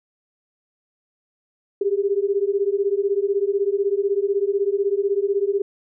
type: beating tone pair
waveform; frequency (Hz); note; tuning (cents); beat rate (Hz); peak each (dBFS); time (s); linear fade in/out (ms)
sine; 392 / 408; G4 / G#4; 0 / -31; 16; -21; 1.81-5.62; 5
effects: none